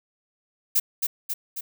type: noise with echo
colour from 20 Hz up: violet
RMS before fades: -20 dBFS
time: 0.75-0.8 s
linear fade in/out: 10 ms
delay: 270 ms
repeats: 3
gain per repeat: -4 dB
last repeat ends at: 1.61 s
effects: none